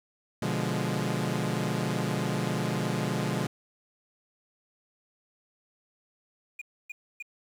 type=chord; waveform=sawtooth; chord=B diminished seventh; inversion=none; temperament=equal; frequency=123.47 / 146.83 / 174.61 / 207.7 Hz; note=B2 / D3 / F3 / Ab3; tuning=0 / 0 / 0 / 0 cents; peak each=-29 dBFS; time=0.42-3.47 s; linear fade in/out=5 ms
type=tone bursts; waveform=triangle; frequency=2434 Hz; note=D#7; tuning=39 cents flat; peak=-34 dBFS; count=3; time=6.59-7.225 s; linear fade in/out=5 ms; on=25 ms; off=280 ms
effects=low-pass 12000 Hz 12 dB/octave + 10-bit